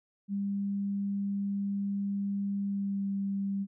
sine tone with pitch glide, 199.6 to 197.42 Hz, G3 to G3, +32 to +13 cents, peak -29 dBFS, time 0.28-3.67 s, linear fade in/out 50 ms, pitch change -19 cents, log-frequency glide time 2.65-3.06 s, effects none

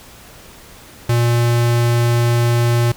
square tone, 118.8 Hz, A#2, 33 cents sharp, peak -13 dBFS, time 1.09-2.92 s, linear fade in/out 5 ms, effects pink hiss -41 dBFS RMS until 2.96 s

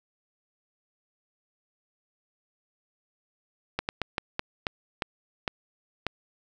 slowing click train, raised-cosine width 0.3 ms, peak -11 dBFS, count 9, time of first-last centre 3.79-6.067 s, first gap 99 ms, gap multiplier 1.29, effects none

